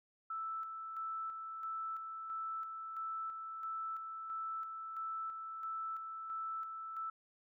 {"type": "tone with tremolo", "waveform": "sine", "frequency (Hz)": 1319, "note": "E6", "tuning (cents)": 1, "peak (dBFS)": -38, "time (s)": [0.3, 7.1], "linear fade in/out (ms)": 5, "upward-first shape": "square", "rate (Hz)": 1.5, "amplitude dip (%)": 40, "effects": []}